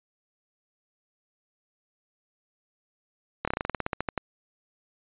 slowing click train, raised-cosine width 0.5 ms, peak -12 dBFS, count 15, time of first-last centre 3.45-4.177 s, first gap 26 ms, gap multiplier 1.1, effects resampled to 8000 Hz

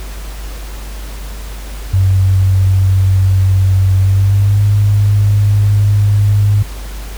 sine tone with pitch glide, 95.1 to 102.52 Hz, F#2 to G#2, +48 to -22 cents, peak -7 dBFS, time 1.93-6.63 s, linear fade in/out 10 ms, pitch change +130 cents, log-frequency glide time 3.96-4.64 s, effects added 50 Hz sine -23 dBFS peak until 7.17 s + pink hiss -33 dBFS RMS until 7.17 s

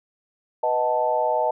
sine chord, B dominant seventh, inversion none, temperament equal, 493.9 / 622.3 / 740 / 880 Hz, B4 / D#5 / F#5 / A5, 0 / 0 / 0 / 0 cents, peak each -27 / -23 / -28 / -23 dBFS, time 0.63-1.51 s, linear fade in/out 5 ms, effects none

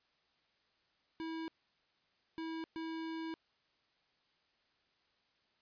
square tone bursts at uneven times, 324.4 Hz, E4, 28 cents flat, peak -40 dBFS, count 3, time 1.2-1.48 / 2.38-2.64 / 2.76-3.34 s, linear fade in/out 0 ms, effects white hiss -75 dBFS RMS until 5.61 s + resampled to 11025 Hz

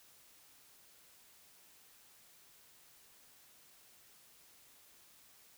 silence, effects white hiss -63 dBFS RMS until 5.57 s

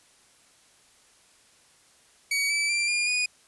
sawtooth tone with pitch steps, 2260 / 2310 / 2361 / 2414 / 2467 Hz, C#7 / D7 / D7 / D7 / D#7, +33 / -29 / +9 / +47 / -15 cents, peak -20 dBFS, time 2.31-3.26 s, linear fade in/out 5 ms, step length 190 ms, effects white hiss -59 dBFS RMS until 3.47 s + resampled to 24000 Hz

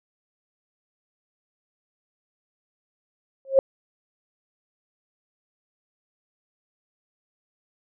sine tone with exponential growth, 538 Hz, C5, 48 cents sharp, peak -8 dBFS, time 3.45-3.59 s, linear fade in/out 1 ms, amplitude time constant 29 ms, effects none

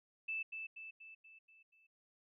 sine tone with echo, 2637 Hz, E7, in tune, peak -37 dBFS, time 0.28-0.43 s, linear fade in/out 10 ms, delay 240 ms, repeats 6, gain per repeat -5 dB, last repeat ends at 1.87 s, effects none

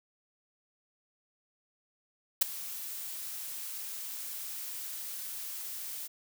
blue noise with ADSR envelope, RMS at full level -20 dBFS, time 2.41-6.08 s, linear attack 11 ms, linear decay 9 ms, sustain -20 dB, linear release 21 ms, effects none

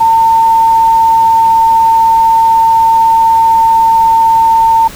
sine tone, 904 Hz, A5, 47 cents sharp, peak -4 dBFS, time 0-4.88 s, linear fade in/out 10 ms, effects pink hiss -29 dBFS RMS until 4.95 s

